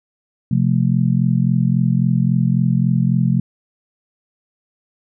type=chord; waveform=sine; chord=F major; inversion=second; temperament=just; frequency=130.96 / 174.61 / 218.3 Hz; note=C3 / F3 / A3; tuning=+2 / 0 / -13 cents; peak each=-16 / -17 / -20 dBFS; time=0.51-3.4 s; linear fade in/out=5 ms; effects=none